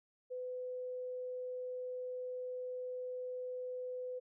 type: tone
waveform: sine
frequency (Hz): 503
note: B4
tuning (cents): +32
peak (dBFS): -39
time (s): 0.3-4.2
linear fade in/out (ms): 20
effects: none